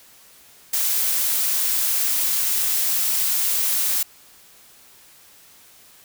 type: noise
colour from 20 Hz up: blue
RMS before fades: -21 dBFS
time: 0.73-4.03 s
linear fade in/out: 5 ms
effects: white hiss -50 dBFS RMS until 6.04 s